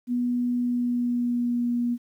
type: tone with pitch glide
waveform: sine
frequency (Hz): 244.3 to 240.2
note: B3 to B3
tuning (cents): -19 to -48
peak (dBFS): -22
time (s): 0.07-1.98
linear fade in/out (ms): 50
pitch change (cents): -29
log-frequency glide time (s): 0.57-1.69
effects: 10-bit